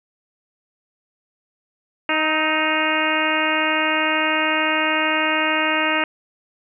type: harmonic tone with a mistuned harmonic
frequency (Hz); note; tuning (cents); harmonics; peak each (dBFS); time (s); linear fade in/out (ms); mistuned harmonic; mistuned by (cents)
311.1; D#4; 0; 1 / 2 / 3 / 4 / 5 / 6 / 7 / 8 / 9; -26 / -26 / -26 / -26 / -26 / -26 / -26 / -26 / -26; 2.09-6.04; 2; 4; +29
effects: none